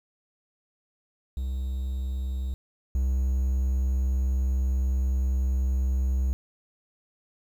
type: tone pair in turn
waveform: triangle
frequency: 65.41 / 65.05 Hz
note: C2 / C2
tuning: 0 / -9 cents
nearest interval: unison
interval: 9 cents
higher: first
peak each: -25 / -20 dBFS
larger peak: second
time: 1.37-2.54 / 2.95-6.33 s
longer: second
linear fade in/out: 0 ms
effects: 9-bit